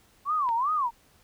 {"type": "tone with vibrato", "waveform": "sine", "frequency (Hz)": 1070, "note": "C6", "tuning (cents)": 38, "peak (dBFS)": -23, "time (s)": [0.25, 0.91], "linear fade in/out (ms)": 50, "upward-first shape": "sine", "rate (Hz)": 2.6, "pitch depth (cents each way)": 280}
{"type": "click", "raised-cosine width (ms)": 0.3, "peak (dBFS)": -26, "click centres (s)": 0.49}
{"effects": ["pink hiss -61 dBFS RMS until 1.23 s"]}